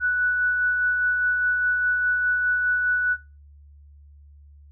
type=tone with tremolo; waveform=sine; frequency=1480 Hz; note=F#6; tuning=in tune; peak=-18 dBFS; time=0-3.17 s; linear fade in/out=50 ms; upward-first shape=sine; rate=4.9 Hz; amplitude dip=30%; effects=noise-tail reverb RT60 0.3 s tail -21 dB re dry + added 72 Hz sine -46 dBFS peak until 4.71 s